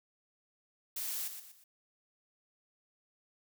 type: noise with echo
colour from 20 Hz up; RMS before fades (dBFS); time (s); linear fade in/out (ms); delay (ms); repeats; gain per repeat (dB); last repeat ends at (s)
blue; -38; 0.96-1.28; 5; 120; 3; -8; 1.64
effects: none